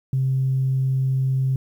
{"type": "tone", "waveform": "sine", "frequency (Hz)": 132.3, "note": "C3", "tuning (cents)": 20, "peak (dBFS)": -17, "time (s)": [0.13, 1.56], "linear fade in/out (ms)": 2, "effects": ["tanh soft clip ceiling -13 dBFS", "9-bit"]}